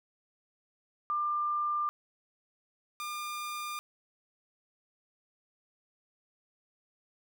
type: tone pair in turn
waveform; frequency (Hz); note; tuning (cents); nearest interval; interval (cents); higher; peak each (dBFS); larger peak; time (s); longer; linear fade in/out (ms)
sine / sawtooth; 1194 / 1203; D6 / D6; +28 / +41; unison; 13; second; -28 / -32; first; 1.1-1.89 / 3-3.79; neither; 0
effects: none